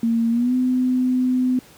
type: tone with pitch glide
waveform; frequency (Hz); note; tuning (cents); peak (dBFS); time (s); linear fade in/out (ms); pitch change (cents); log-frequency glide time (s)
sine; 230 to 253.7; A#3 to B3; -23 to +47; -16; 0.03-1.59; 2; +170; 0.3-0.54
effects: pink hiss -48 dBFS RMS until 1.77 s + high-pass 80 Hz 12 dB/octave